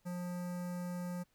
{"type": "tone with notch filter", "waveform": "square", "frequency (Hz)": 177.6, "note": "F3", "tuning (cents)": 29, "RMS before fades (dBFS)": -40, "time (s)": [0.05, 1.24], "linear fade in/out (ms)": 20, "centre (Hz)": 3300, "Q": 0.67, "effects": ["pink hiss -75 dBFS RMS until 1.34 s"]}